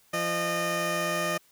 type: tone pair together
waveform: 15% pulse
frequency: 171.5 / 611.2 Hz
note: F3 / D#5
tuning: -31 / -31 cents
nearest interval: octave + minor seventh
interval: 2200 cents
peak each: -26 / -21 dBFS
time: 0.13-1.38 s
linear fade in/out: 10 ms
effects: white hiss -62 dBFS RMS until 1.51 s